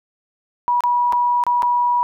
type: tone with dropouts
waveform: sine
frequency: 970 Hz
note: B5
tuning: 31 cents flat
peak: -14 dBFS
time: 0.68-2.03 s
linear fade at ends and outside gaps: 0 ms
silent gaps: 0.806-0.837 / 1.124-1.131 / 1.438-1.466 / 1.622-1.63 s
effects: none